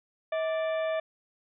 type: harmonic tone with a mistuned harmonic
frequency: 587.3 Hz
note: D5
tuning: in tune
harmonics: 1 / 2 / 3 / 4 / 5 / 6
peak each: -27 / -40 / -40 / -43 / -53 / -48 dBFS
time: 0.32-1 s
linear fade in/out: 5 ms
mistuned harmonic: 1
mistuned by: +150 cents
effects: none